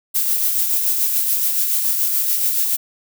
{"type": "noise with tremolo", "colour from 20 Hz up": "violet", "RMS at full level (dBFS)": -17, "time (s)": [0.14, 2.77], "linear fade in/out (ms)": 20, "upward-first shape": "sine", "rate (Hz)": 7, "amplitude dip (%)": 35, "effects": []}